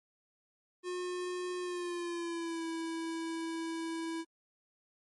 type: tone with pitch glide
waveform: square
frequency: 360.2 to 328.4 Hz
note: F#4 to E4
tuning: -46 to -6 cents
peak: -36 dBFS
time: 0.83-4.25 s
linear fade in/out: 50 ms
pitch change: -160 cents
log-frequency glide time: 1.6-2.65 s
effects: MP3 48 kbps